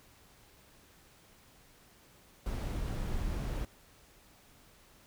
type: noise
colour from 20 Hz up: brown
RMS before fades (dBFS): -35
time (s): 2.46-3.65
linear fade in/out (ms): 2
effects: pink hiss -61 dBFS RMS until 5.06 s